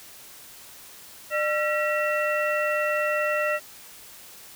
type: tone cluster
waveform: sine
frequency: 602 / 1355 / 1926 / 2706 Hz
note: D5 / E6 / B6 / E7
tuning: +43 / +47 / -44 / +45 cents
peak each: -25 / -29 / -28 / -31 dBFS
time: 1.3-3.6 s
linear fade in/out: 50 ms
effects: white hiss -46 dBFS RMS until 4.55 s